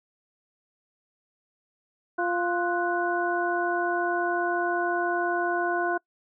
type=harmonic tone with a mistuned harmonic; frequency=349.2 Hz; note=F4; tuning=in tune; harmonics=1 / 2 / 3 / 4; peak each=-28 / -28 / -33 / -29 dBFS; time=2.18-5.98 s; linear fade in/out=10 ms; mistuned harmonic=4; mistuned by=+98 cents; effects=noise-tail reverb RT60 0.1 s tail -25 dB re dry